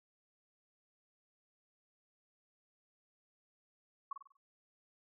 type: tone with echo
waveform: sine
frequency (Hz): 1108.7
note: C#6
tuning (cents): 0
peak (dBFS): -36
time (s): 4.11-4.13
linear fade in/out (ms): 5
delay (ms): 48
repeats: 5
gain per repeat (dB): -7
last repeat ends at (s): 4.37
effects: none